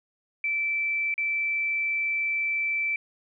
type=tone with dropouts; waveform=sine; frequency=2327 Hz; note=D7; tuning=17 cents flat; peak=-24 dBFS; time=0.44-2.96 s; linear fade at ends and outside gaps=2 ms; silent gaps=1.141-1.179 s; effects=none